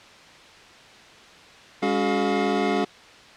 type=tone cluster; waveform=square; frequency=202.9 / 281.4 / 372.6 / 425.3 / 710 Hz; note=G#3 / C#4 / F#4 / G#4 / F5; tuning=-40 / +26 / +12 / +41 / +28 cents; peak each=-28 dBFS; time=1.82-2.85 s; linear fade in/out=10 ms; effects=white hiss -47 dBFS RMS until 3.36 s + low-pass 4000 Hz 12 dB/octave